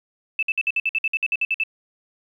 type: tone bursts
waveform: sine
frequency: 2634 Hz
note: E7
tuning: 2 cents flat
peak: -18 dBFS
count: 14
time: 0.39-1.636 s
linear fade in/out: 2 ms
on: 37 ms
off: 56 ms
effects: 9-bit